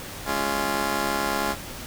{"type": "chord", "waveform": "10% pulse", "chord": "Db major", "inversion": "second", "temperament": "just", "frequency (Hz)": [207.9, 277.2, 346.5], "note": ["Ab3", "Db4", "F4"], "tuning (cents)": [2, 0, -14], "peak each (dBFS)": -21, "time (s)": [0.25, 1.56], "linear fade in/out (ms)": 50, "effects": ["pink hiss -37 dBFS RMS until 1.86 s"]}